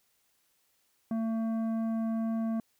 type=tone with tanh clipping; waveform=triangle; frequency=224.8 Hz; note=A3; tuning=37 cents sharp; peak=-30 dBFS; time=1.11-2.6 s; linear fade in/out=2 ms; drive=14 dB; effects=white hiss -72 dBFS RMS until 2.79 s